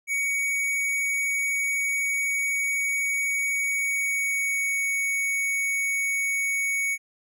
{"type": "tone with pitch glide", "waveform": "square", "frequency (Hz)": [2244, 2230], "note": ["C#7", "C#7"], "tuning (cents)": [21, 10], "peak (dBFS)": -24, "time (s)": [0.07, 6.98], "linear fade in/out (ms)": 50, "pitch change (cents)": -11, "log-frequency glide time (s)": [3.64, 4.88], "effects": []}